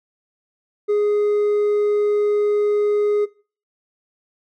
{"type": "tone with hard clipping", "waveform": "sine", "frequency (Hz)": 415.3, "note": "G#4", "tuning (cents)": 0, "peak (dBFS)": -16, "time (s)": [0.88, 3.26], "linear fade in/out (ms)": 20, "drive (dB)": 2, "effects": ["noise-tail reverb RT60 0.4 s tail -21 dB re dry"]}